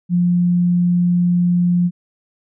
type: tone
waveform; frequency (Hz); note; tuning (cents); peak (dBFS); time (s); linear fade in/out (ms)
sine; 176.1; F3; +15; -12; 0.09-1.91; 50
effects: none